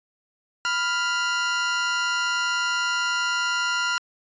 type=tone pair together; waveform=sawtooth; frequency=988.5 / 1398 Hz; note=B5 / F6; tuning=+1 / +1 cents; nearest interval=tritone; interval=600 cents; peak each=-26 / -19 dBFS; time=0.65-3.98 s; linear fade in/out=0 ms; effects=resampled to 16000 Hz